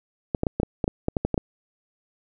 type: clicks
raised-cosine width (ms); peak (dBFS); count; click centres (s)
2; -9; 12; 0.348 / 0.434 / 0.468 / 0.6 / 0.632 / 0.842 / 0.879 / 1.084 / 1.168 / 1.25 / 1.343 / 1.378
effects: none